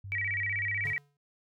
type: tone with pitch glide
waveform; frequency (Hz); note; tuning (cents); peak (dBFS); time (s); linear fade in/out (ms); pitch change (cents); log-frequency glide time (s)
sine; 98 to 100.7; G2 to G2; 0 to +47; -39; 0.04-0.93; 5; +47; 0.26-0.75
type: tone with vibrato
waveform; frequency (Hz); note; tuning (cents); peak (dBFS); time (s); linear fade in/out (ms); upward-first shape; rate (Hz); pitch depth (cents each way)
sine; 2093; C7; 0; -29; 0.12-0.98; 0; square; 16; 160
type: tone with exponential decay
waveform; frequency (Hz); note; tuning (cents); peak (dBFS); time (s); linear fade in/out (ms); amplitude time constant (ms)
square; 143.5; D3; -40; -39; 0.85-1.17; 2; 69
effects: none